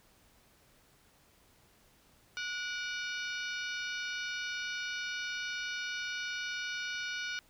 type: harmonic tone with a mistuned harmonic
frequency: 731 Hz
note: F#5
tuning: 21 cents flat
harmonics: 2 / 3 / 4 / 5 / 6 / 7 / 8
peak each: -38 / -42 / -44 / -46 / -48 / -49 / -50 dBFS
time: 2.37-7.39 s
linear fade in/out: 0 ms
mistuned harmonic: 3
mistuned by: +100 cents
effects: pink hiss -65 dBFS RMS until 7.49 s